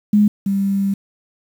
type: tone pair in turn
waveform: sine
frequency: 208.3 / 197.12 Hz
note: G#3 / G3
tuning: +5 / +10 cents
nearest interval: minor second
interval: 95 cents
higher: first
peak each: -9 / -15 dBFS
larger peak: first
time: 0.13-0.28 / 0.46-0.94 s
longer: second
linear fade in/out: 5 ms
effects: 7-bit